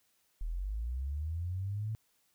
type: linear sweep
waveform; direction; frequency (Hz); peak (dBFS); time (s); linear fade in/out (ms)
sine; up; 37 to 111.6; -33; 0.41-1.95; 0
effects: white hiss -73 dBFS RMS until 2.34 s